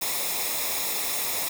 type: noise with comb filter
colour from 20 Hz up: white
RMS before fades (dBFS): -28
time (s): 0.01-1.49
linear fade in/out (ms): 10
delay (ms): 0.66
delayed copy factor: -0.65
effects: none